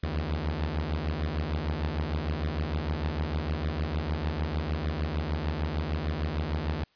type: beating tone pair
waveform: sawtooth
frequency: 73.42 / 80.02 Hz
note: D2 / D#2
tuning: 0 / +49 cents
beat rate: 6.6 Hz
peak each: -27 dBFS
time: 0.03-6.84 s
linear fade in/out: 5 ms
effects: white hiss -66 dBFS RMS until 6.95 s + resampled to 11025 Hz